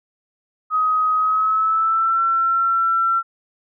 sine tone with pitch glide, 1260 to 1350.4 Hz, D#6 to E6, +21 to +41 cents, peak -15 dBFS, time 0.7-3.23 s, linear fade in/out 50 ms, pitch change +120 cents, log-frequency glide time 1.16-2.21 s, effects none

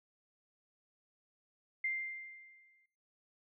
sine tone with exponential decay, 2096 Hz, C7, 2 cents sharp, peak -31 dBFS, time 1.84-2.86 s, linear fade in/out 5 ms, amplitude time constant 220 ms, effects noise-tail reverb RT60 0.7 s tail -23 dB re dry

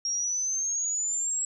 sine exponential sweep, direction up, 5580 to 7730 Hz, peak -26 dBFS, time 0.05-1.45 s, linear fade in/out 2 ms, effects none

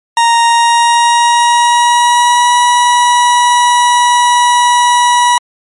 40% pulse tone with pitch glide, 932.3 to 970.8 Hz, A#5 to B5, 0 to -30 cents, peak -5 dBFS, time 0.17-5.38 s, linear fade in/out 2 ms, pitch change +70 cents, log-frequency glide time 0.43-2.53 s, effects MP3 48 kbps

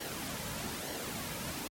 pink noise with flanger, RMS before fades -39 dBFS, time 0-1.68 s, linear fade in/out 10 ms, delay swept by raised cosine 0.8 to 2.8 ms, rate 1.1 Hz, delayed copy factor -0.5, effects high-pass 60 Hz 12 dB/octave + MP3 64 kbps

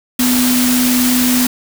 sine tone in noise, 249.3 Hz, B3, 16 cents sharp, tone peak -12 dBFS, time 0.19-1.47 s, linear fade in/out 5 ms, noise white, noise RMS -17 dBFS, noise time 0.19-1.47 s, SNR +2 dB, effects none

